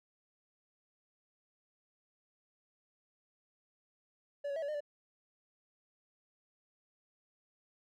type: tone with pitch steps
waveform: triangle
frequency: 573 / 560 / 647 / 569 / 607 / 583 Hz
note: D5 / C#5 / E5 / C#5 / D#5 / D5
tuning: -43 / +18 / -32 / +45 / -43 / -13 cents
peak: -33 dBFS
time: 4.44-4.806 s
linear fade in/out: 10 ms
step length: 61 ms
effects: none